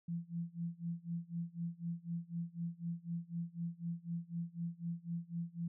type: tone with tremolo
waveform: sine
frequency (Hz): 169.7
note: F3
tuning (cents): -49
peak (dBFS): -35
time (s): 0.08-5.68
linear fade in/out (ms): 5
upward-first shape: sine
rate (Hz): 4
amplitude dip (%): 95
effects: none